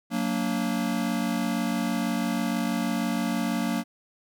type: chord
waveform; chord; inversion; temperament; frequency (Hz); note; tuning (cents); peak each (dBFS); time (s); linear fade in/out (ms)
square; Gb augmented; none; just; 185 / 231.2 / 289.1; Gb3 / Bb3 / D4; 0 / -14 / -27; -31 / -28 / -32; 0.1-3.84; 50
effects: none